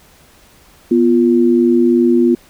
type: tone pair together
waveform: sine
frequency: 244.9 / 347.7 Hz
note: B3 / F4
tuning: -14 / -8 cents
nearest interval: tritone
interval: 606 cents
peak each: -11 dBFS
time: 0.91-2.35 s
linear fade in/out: 5 ms
effects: pink hiss -47 dBFS RMS until 2.49 s